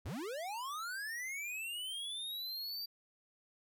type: linear sweep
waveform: square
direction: up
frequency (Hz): 57.8 to 4698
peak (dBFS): -40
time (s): 0.05-2.86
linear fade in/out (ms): 10
effects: none